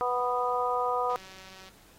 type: harmonic tone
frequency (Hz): 246.9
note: B3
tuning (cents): 0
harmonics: 2 / 3 / 4 / 5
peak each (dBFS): -31 / -31 / -31 / -31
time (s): 0.01-1.16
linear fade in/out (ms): 0
type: click train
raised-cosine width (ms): 0.2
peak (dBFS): -33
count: 112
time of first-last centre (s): 1.1-1.687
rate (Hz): 189
effects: pink hiss -58 dBFS RMS until 1.98 s + AAC 48 kbps